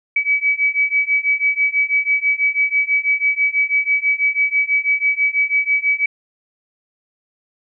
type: beating tone pair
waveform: sine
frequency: 2279 / 2285.1 Hz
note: C#7 / D7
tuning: +47 / -48 cents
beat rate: 6.1 Hz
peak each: -18 / -17 dBFS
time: 0.16-6.06 s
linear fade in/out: 5 ms
effects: none